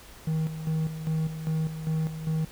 triangle tone with tremolo, 158.5 Hz, D#3, 32 cents sharp, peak -22 dBFS, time 0.27-2.45 s, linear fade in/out 5 ms, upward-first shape square, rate 2.5 Hz, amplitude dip 65%, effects added 50 Hz sine -52 dBFS peak until 2.51 s + pink hiss -49 dBFS RMS until 2.51 s

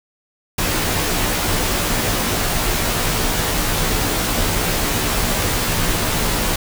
pink noise with comb filter, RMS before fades -19 dBFS, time 0.58-6.56 s, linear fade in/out 5 ms, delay 15 ms, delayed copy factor -0.7, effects none

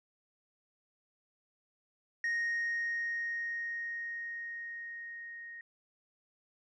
sine tone with level ramp, 1864.7 Hz, A#6, in tune, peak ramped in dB -27 to -44 dBFS, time 2.24-5.61 s, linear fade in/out 2 ms, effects tanh soft clip ceiling -29 dBFS

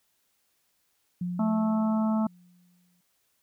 sine tone with exponential decay, 177.5 Hz, F3, 28 cents sharp, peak -27 dBFS, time 1.21-3.01 s, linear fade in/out 5 ms, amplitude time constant 390 ms
harmonic tone, 218.6 Hz, A3, 11 cents flat, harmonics 1 / 3 / 4 / 5 / 6, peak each -23 / -35 / -36 / -41 / -40 dBFS, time 1.39-2.27 s, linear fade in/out 5 ms
effects white hiss -72 dBFS RMS until 3.42 s

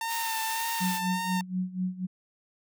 sawtooth tone with vibrato, 905 Hz, A5, 48 cents sharp, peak -26 dBFS, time 0.01-1.41 s, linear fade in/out 2 ms, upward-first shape sine, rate 1.8 Hz, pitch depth 28 cents each way
white high-pass noise, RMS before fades -36 dBFS, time 0.07-1.01 s, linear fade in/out 50 ms, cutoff 1200 Hz, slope 12 dB/octave
sine tone with tremolo, 184 Hz, F#3, 9 cents flat, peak -25 dBFS, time 0.8-2.07 s, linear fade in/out 20 ms, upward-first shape sine, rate 4.1 Hz, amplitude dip 85%
effects none

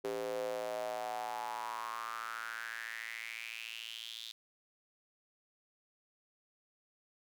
square tone with high-pass filter sweep, 56.9 Hz, A#1, 41 cents flat, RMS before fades -41 dBFS, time 0.04-4.32 s, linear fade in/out 5 ms, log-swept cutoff 420 to 3700 Hz, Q 6, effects none

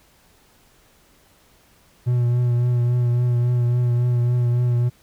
triangle tone with vibrato, 121.6 Hz, B2, 26 cents flat, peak -14 dBFS, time 2.06-4.9 s, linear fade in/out 20 ms, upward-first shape triangle, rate 3.6 Hz, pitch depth 29 cents each way, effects pink hiss -56 dBFS RMS until 5.02 s

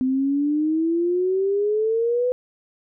sine exponential sweep, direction up, 255.5 to 504 Hz, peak -18 dBFS, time 0.01-2.32 s, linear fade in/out 0 ms, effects none

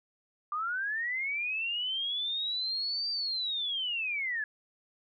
sine linear two-way sweep, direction up then down, 1174.7 to 4705 to 1673 Hz, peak -30 dBFS, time 0.52-4.44 s, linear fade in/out 2 ms, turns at 3.1 s, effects none

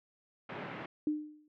pink band-pass noise, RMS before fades -43 dBFS, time 0.49-0.86 s, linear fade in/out 5 ms, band 140 to 2600 Hz, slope 24 dB/octave
sine tone with exponential decay, 302.3 Hz, D#4, 50 cents flat, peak -26 dBFS, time 1.07-1.48 s, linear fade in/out 2 ms, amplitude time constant 89 ms
effects none

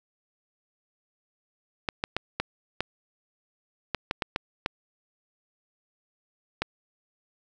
clicks, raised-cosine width 0.3 ms, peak -10 dBFS, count 11, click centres 1.888 / 2.039 / 2.166 / 2.4 / 2.806 / 3.947 / 4.111 / 4.222 / 4.361 / 4.661 / 6.62 s, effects none

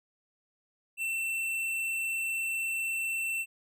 sine tone with tanh clipping, 2688 Hz, E7, 33 cents sharp, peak -31 dBFS, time 0.97-3.46 s, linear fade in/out 50 ms, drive 16 dB, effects none

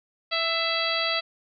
harmonic tone with a mistuned harmonic, 659.3 Hz, E5, in tune, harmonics 1 / 2 / 3 / 4 / 5 / 6 / 7, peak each -31 / -31 / -31 / -31 / -31 / -31 / -31 dBFS, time 0.31-1.21 s, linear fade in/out 20 ms, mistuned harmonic 3, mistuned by +27 cents, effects none

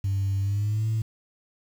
sine tone with pitch glide, 98 to 110.64 Hz, G2 to A2, 0 to +10 cents, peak -21 dBFS, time 0.04-1.02 s, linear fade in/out 5 ms, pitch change +210 cents, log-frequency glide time 0.41-0.88 s, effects tanh soft clip ceiling -20 dBFS + 8-bit

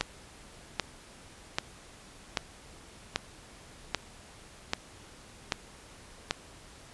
click train, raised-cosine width 0.2 ms, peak -9 dBFS, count 9, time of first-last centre 0.01-6.309 s, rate 1.27 Hz, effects pink hiss -52 dBFS RMS until 6.93 s + resampled to 24000 Hz

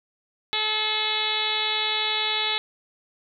harmonic tone, 430.9 Hz, A4, 36 cents flat, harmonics 1 / 2 / 3 / 4 / 5 / 6 / 7 / 8 / 9 / 10, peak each -37 / -32 / -36 / -36 / -31 / -33 / -34 / -28 / -28 / -37 dBFS, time 0.53-2.58 s, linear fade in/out 0 ms, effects none

